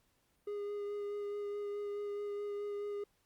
triangle tone with vibrato, 410 Hz, G#4, 22 cents flat, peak -35 dBFS, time 0.47-3.04 s, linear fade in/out 5 ms, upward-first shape sine, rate 4.7 Hz, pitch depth 12 cents each way, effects pink hiss -75 dBFS RMS until 3.25 s + Opus 48 kbps

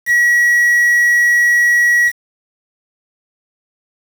triangle tone with quantisation, 1920 Hz, B6, 49 cents flat, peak -7 dBFS, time 0.06-2.12 s, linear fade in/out 50 ms, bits 5, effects none

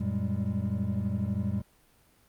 triangle tone cluster, 91 / 114.4 / 192.6 / 204.8 Hz, F#2 / A#2 / G3 / G#3, -28 / -32 / -30 / -24 cents, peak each -31 dBFS, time 0-1.62 s, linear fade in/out 10 ms, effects pink hiss -63 dBFS RMS until 2.28 s + Opus 32 kbps

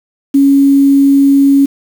sine tone with quantisation, 277.2 Hz, C#4, in tune, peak -4 dBFS, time 0.34-1.66 s, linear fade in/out 10 ms, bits 5, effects none

